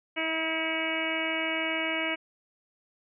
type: harmonic tone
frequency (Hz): 321.9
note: E4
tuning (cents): -41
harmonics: 1 / 2 / 3 / 4 / 5 / 6 / 7 / 8 / 9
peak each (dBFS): -35 / -35 / -40 / -41 / -38 / -39 / -31 / -40 / -36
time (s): 0.16-2.16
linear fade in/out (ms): 20
effects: none